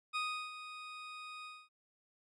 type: tone with ADSR envelope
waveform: 20% pulse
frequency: 1244.5 Hz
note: D#6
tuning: in tune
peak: -28 dBFS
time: 0.13-1.69 s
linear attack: 28 ms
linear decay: 350 ms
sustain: -12 dB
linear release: 240 ms
effects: low-pass 6000 Hz 12 dB/octave + MP3 96 kbps